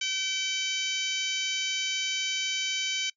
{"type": "harmonic tone with a mistuned harmonic", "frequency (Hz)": 768, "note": "G5", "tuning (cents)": -36, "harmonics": [2, 3, 4, 5, 6, 7, 8, 9], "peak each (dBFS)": [-42, -33, -31, -39, -39, -42, -37, -40], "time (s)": [0.01, 3.1], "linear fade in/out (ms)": 5, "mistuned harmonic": 8, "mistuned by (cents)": -22, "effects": ["noise-tail reverb RT60 0.1 s tail -24 dB re dry"]}